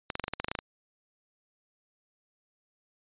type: clicks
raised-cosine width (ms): 0.3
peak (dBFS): -15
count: 12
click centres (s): 0.102 / 0.154 / 0.197 / 0.24 / 0.281 / 0.336 / 0.4 / 0.445 / 0.484 / 0.515 / 0.552 / 0.589
effects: resampled to 8000 Hz